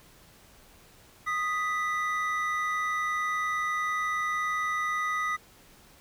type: tone pair together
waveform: triangle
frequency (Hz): 1244.5 / 1973.1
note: D#6 / B6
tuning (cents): 0 / -2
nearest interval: minor sixth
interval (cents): 798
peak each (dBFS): -27 / -29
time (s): 1.26-5.37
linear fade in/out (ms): 20
effects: pink hiss -56 dBFS RMS until 6 s